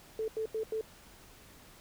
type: tone bursts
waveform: sine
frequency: 440 Hz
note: A4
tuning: in tune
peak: -31 dBFS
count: 4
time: 0.19-0.811 s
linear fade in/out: 2 ms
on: 90 ms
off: 87 ms
effects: pink hiss -56 dBFS RMS until 1.8 s